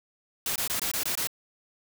white noise bursts, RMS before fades -29 dBFS, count 7, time 0.46-1.272 s, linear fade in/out 2 ms, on 98 ms, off 21 ms, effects none

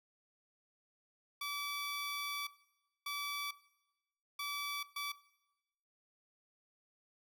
15% pulse tone bursts at uneven times, 1152 Hz, D6, 34 cents flat, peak -32 dBFS, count 4, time 1.41-2.47 / 3.06-3.51 / 4.39-4.83 / 4.96-5.12 s, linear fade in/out 5 ms, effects noise-tail reverb RT60 0.9 s tail -18 dB re dry

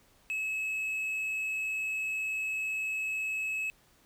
triangle tone, 2582 Hz, E7, 37 cents flat, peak -29 dBFS, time 0.3-3.7 s, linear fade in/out 0 ms, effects pink hiss -64 dBFS RMS until 4.05 s

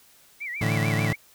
sine tone with vibrato, 2124 Hz, C7, 25 cents sharp, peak -30 dBFS, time 0.4-1.16 s, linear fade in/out 20 ms, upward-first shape sine, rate 6.8 Hz, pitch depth 190 cents each way
35% pulse chord, A suspended fourth, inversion none, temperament just, 110 / 146.67 / 165 Hz, A2 / D3 / E3, 0 / -2 / +2 cents, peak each -23 / -27 / -27 dBFS, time 0.61-1.13 s, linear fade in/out 5 ms
effects white hiss -56 dBFS RMS until 1.34 s

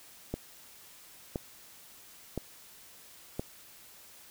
click train, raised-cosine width 2 ms, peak -19 dBFS, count 4, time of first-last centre 0.34-3.395 s, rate 0.982 Hz, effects white hiss -54 dBFS RMS until 4.3 s

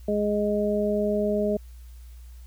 harmonic tone, 207.7 Hz, G#3, in tune, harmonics 1 / 2 / 3, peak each -26 / -26 / -26 dBFS, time 0.08-1.57 s, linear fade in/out 5 ms, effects added 60 Hz sine -41 dBFS peak until 2.46 s + white hiss -60 dBFS RMS until 2.46 s

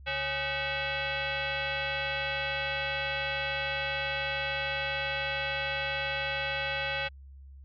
sine tone with frequency modulation, 550 Hz, C#5, 14 cents flat, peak -29 dBFS, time 0.06-7.09 s, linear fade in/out 20 ms, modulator 691 Hz, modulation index 4.2, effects added 68 Hz sine -46 dBFS peak until 7.64 s

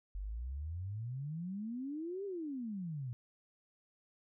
sine exponential two-way sweep, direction up then down, 45.63 to 408.7 to 117.1 Hz, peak -38 dBFS, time 0.15-3.13 s, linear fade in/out 0 ms, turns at 2.25 s, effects none

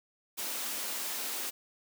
white high-pass noise, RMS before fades -36 dBFS, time 0.37-1.51 s, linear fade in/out 20 ms, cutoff 200 Hz, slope 96 dB/octave, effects none

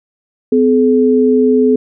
sine tone pair together, 254.2 / 427.5 Hz, C4 / A4, -50 / -50 cents, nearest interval major sixth, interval 900 cents, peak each -10 dBFS, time 0.52-1.76 s, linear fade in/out 5 ms, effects none

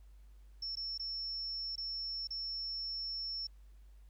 sine tone with dropouts, 5400 Hz, E8, 41 cents sharp, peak -37 dBFS, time 0.62-3.47 s, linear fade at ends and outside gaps 5 ms, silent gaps 0.755-0.769 / 0.978-0.995 / 1.757-1.778 / 2.273-2.305 s, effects added 50 Hz sine -54 dBFS peak until 4.09 s + pink hiss -75 dBFS RMS until 4.09 s

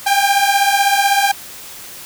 sawtooth beating tone pair, 790 / 806 Hz, G5 / G5, +13 / +48 cents, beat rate 16 Hz, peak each -11 dBFS, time 0.06-1.32 s, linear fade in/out 10 ms, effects white hiss -34 dBFS RMS until 2.05 s

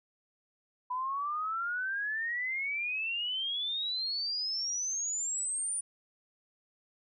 sine exponential sweep, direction up, 987.8 to 9470 Hz, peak -31 dBFS, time 0.9-5.81 s, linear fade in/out 10 ms, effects none

